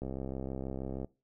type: click train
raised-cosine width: 2 ms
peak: -25 dBFS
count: 69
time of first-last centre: 0.02-1.046 s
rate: 66.3 Hz
effects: noise-tail reverb RT60 0.3 s tail -22 dB re dry